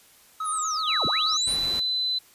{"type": "tone with vibrato", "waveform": "triangle", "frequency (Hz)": 1262, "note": "D#6", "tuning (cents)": 24, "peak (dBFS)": -25, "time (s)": [0.4, 1.37], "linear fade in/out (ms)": 5, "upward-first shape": "square", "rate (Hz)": 8.1, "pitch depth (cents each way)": 24}
{"type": "linear two-way sweep", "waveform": "sine", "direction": "down then up", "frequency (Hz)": [10340, 75.4, 10340], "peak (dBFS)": -28, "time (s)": [0.44, 1.57], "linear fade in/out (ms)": 50, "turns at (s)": 1.06}
{"type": "tone with pitch glide", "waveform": "sine", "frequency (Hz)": [3935, 4020], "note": ["B7", "B7"], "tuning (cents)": [-7, 30], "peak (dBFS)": -23, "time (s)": [0.87, 2.19], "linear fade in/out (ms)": 10, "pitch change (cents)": 37, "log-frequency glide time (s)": [1.24, 1.89]}
{"type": "noise", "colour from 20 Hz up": "pink", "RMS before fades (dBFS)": -37, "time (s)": [1.47, 1.8], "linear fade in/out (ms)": 5}
{"effects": ["white hiss -55 dBFS RMS until 2.34 s", "resampled to 32000 Hz"]}